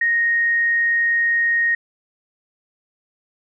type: tone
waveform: sine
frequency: 1864.7 Hz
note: A#6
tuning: in tune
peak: -15 dBFS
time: 0.01-1.75 s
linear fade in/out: 5 ms
effects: none